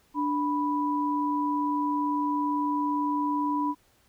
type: tone pair together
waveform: sine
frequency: 293.7 / 986.5 Hz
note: D4 / B5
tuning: 0 / -2 cents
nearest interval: octave + major sixth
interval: 2098 cents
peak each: -27 dBFS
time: 0.14-3.75 s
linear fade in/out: 50 ms
effects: pink hiss -64 dBFS RMS until 4.08 s